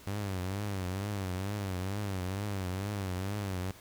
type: tone with vibrato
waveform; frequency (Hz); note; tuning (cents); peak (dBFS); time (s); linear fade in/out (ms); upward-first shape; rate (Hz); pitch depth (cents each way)
sawtooth; 97.1; G2; -16; -29; 0.07-3.71; 0; triangle; 2.2; 140
effects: pink hiss -54 dBFS RMS until 3.8 s